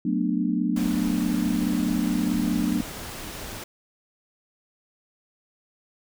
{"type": "chord", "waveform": "sine", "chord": "B minor seventh", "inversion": "second", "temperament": "just", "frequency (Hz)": [185.21, 222.2, 246.9, 296.3], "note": ["F#3", "A3", "B3", "D4"], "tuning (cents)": [2, 17, 0, 15], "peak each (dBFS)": -27, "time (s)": [0.05, 2.81], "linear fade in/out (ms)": 5}
{"type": "noise", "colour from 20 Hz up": "pink", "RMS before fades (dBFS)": -36, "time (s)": [0.76, 3.64], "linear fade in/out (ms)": 5}
{"effects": []}